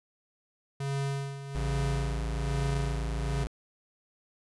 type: tone with tremolo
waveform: square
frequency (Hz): 138.59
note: C#3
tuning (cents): 0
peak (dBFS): -29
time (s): 0.8-3.44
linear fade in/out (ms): 5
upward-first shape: sine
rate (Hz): 1.2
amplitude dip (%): 70
type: tone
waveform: square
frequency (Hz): 55.5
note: A1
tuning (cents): +16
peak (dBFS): -31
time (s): 1.55-3.47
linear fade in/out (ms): 0
effects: resampled to 24000 Hz